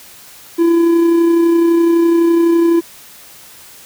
triangle tone with amplitude modulation, 336.7 Hz, E4, 37 cents sharp, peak -5 dBFS, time 0.58-2.81 s, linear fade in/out 20 ms, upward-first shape sine, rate 31.9 Hz, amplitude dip 30%, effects white hiss -39 dBFS RMS until 3.85 s

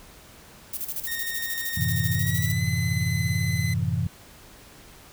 violet noise with tremolo, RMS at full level -30 dBFS, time 0.73-2.52 s, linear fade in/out 5 ms, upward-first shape square, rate 13 Hz, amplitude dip 70%
sawtooth tone with pitch glide, 1849 to 2028 Hz, A#6 to B6, -15 to +45 cents, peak -27 dBFS, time 1.07-3.74 s, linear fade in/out 5 ms, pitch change +160 cents, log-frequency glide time 2.12-2.63 s
sine chord, F# half-diminished seventh, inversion none, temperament equal, 92.5 / 110 / 130.81 / 164.81 Hz, F#2 / A2 / C3 / E3, 0 / 0 / 0 / 0 cents, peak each -28 dBFS, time 1.77-4.07 s, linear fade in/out 5 ms
effects pink hiss -49 dBFS RMS until 5.12 s

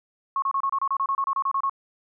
sine tone bursts, 1094 Hz, C#6, 23 cents flat, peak -21 dBFS, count 15, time 0.36-1.696 s, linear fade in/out 2 ms, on 62 ms, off 29 ms, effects none

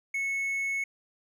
triangle tone, 2200 Hz, C#7, 14 cents flat, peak -26 dBFS, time 0.14-0.84 s, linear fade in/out 5 ms, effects none

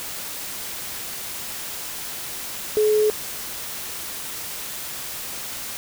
sine tone in noise, 426.5 Hz, G#4, 46 cents sharp, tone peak -15 dBFS, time 2.77-3.1 s, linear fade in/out 0 ms, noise white, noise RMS -32 dBFS, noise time 0-5.77 s, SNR +14 dB, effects none

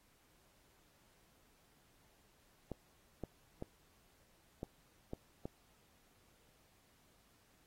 clicks, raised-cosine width 2 ms, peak -28 dBFS, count 6, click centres 2.717 / 3.237 / 3.624 / 4.631 / 5.134 / 5.455 s, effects pink hiss -71 dBFS RMS until 7.66 s + AAC 48 kbps

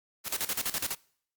white noise with tremolo, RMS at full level -30 dBFS, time 0.24-0.96 s, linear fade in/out 50 ms, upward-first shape square, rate 12 Hz, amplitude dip 80%, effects noise-tail reverb RT60 0.6 s tail -24 dB re dry + Opus 48 kbps

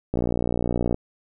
click train, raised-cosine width 2 ms, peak -10 dBFS, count 49, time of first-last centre 0.14-0.944 s, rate 59.7 Hz, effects none

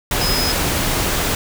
sine tone in noise, 5080 Hz, D#8, 35 cents sharp, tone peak -20 dBFS, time 0.21-0.52 s, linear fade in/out 2 ms, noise pink, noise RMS -19 dBFS, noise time 0.11-1.35 s, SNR -4 dB, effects none

